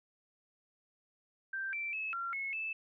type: tone with pitch steps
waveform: sine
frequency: 1569 / 2341 / 2592 / 1373 / 2184 / 2628 Hz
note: G6 / D7 / E7 / F6 / C#7 / E7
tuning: +1 / -6 / -30 / -30 / -26 / -6 cents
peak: -35 dBFS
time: 1.53-2.73 s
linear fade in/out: 5 ms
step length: 200 ms
effects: none